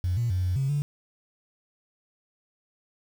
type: tone with pitch steps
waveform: sine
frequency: 89.7 / 118.3 / 91.6 / 90.6 / 135.2 / 144.9 Hz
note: F2 / A#2 / F#2 / F#2 / C#3 / D3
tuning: +47 / +26 / -17 / -36 / -43 / -23 cents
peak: -22 dBFS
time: 0.04-0.82 s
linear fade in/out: 0 ms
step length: 130 ms
effects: tanh soft clip ceiling -19 dBFS + 8-bit